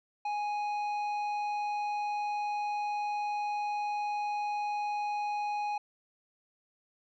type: tone with tanh clipping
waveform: sine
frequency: 830.6 Hz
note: G#5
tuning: in tune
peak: -32 dBFS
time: 0.25-5.78 s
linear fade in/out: 5 ms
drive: 9 dB
effects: none